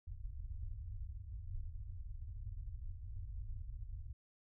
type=low-pass noise; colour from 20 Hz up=pink; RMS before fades=-45 dBFS; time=0.07-4.13 s; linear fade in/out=10 ms; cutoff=110 Hz; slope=96 dB/octave; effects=none